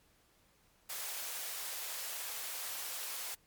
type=high-pass noise; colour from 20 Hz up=white; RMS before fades=-41 dBFS; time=0.89-3.35 s; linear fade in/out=10 ms; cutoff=480 Hz; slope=24 dB/octave; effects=pink hiss -69 dBFS RMS until 3.46 s + MP3 96 kbps